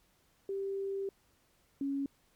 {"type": "tone pair in turn", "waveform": "sine", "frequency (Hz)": [392, 277.2], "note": ["G4", "C#4"], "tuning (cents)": [0, 0], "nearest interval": "tritone", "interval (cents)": 600, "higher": "first", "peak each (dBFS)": [-33, -31], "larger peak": "second", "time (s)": [[0.49, 1.09], [1.81, 2.06]], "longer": "first", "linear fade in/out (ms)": 2, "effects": ["pink hiss -70 dBFS RMS until 2.35 s", "MP3 96 kbps"]}